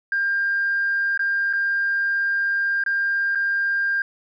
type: tone with dropouts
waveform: sine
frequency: 1599 Hz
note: G6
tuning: 34 cents sharp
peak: -18 dBFS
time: 0.12-4.02 s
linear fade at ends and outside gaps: 2 ms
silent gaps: 1.176-1.193 / 1.529-1.534 / 2.838-2.862 / 3.35-3.355 s
effects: tanh soft clip ceiling -14 dBFS